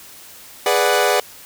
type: chord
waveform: sawtooth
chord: G# half-diminished seventh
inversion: none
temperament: equal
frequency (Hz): 415.3 / 493.9 / 587.3 / 740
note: G#4 / B4 / D5 / F#5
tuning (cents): 0 / 0 / 0 / 0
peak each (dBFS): -16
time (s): 0.66-1.2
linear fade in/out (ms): 2
effects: white hiss -41 dBFS RMS until 1.45 s